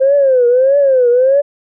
sine tone with vibrato, 523.3 Hz, C5, in tune, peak -6 dBFS, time 0-1.42 s, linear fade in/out 20 ms, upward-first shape triangle, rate 1.6 Hz, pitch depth 170 cents each way, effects tanh soft clip ceiling -2 dBFS

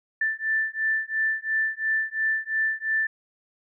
sine beating tone pair, 1766 / 1768.9 Hz, A6 / A6, +6 / +9 cents, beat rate 2.9 Hz, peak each -26 dBFS, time 0.21-3.07 s, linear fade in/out 5 ms, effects none

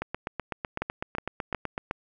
two click trains, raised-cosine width 0.5 ms, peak -13 / -15 dBFS, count 4 / 15, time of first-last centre 0.82-1.911 / 0.02-1.779 s, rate 2.75 / 7.96 Hz, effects none

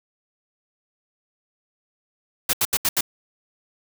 white noise bursts, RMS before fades -20 dBFS, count 5, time 2.49-3.009 s, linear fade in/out 5 ms, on 43 ms, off 76 ms, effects none

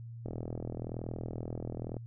click train, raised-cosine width 2 ms, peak -25 dBFS, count 71, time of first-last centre 0.26-1.967 s, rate 41 Hz, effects added 116 Hz sine -42 dBFS peak until 2.06 s

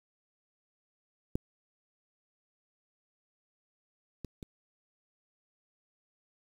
clicks, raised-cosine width 3 ms, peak -17 / -27 / -30 dBFS, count 3, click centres 1.355 / 4.247 / 4.428 s, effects 8-bit

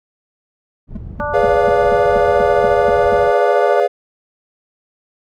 white low-pass noise, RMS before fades -30 dBFS, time 0.87-3.33 s, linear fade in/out 50 ms, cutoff 110 Hz, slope 12 dB/octave
triangle tone bursts, 210.2 Hz, G#3, 21 cents sharp, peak -19 dBFS, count 10, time 0.95-3.14 s, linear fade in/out 5 ms, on 21 ms, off 220 ms
harmonic tone, 293.7 Hz, D4, in tune, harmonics 2 / 3 / 4 / 5, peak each -22 / -24 / -25 / -26 dBFS, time 1.2-3.8 s, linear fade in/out 0 ms
triangle chord, G# diminished seventh, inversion none, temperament equal with one note detuned, 415.3 / 493.9 / 573.3 / 698.5 Hz, G#4 / B4 / D5 / F5, 0 / 0 / -42 / 0 cents, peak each -15 dBFS, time 1.33-3.88 s, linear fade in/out 20 ms
effects none

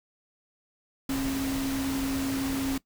sine tone in noise, 270 Hz, C#4, 45 cents flat, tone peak -27 dBFS, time 1.09-2.78 s, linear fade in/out 5 ms, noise pink, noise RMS -35 dBFS, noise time 1.09-2.78 s, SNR +5 dB, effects noise-tail reverb RT60 0.1 s tail -19 dB re dry

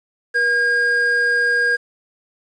triangle tone pair together, 481.4 / 1623.4 Hz, B4 / G#6, -44 / -40 cents, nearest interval octave + major sixth, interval 2104 cents, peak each -23 / -13 dBFS, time 0.34-1.77 s, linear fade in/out 20 ms, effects resampled to 22050 Hz + 8-bit

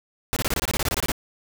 pink noise bursts, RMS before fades -24 dBFS, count 14, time 0.33-1.118 s, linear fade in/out 0 ms, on 34 ms, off 24 ms, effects none

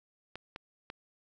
clicks, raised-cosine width 0.3 ms, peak -25 dBFS, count 3, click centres 0.356 / 0.561 / 0.901 s, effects none

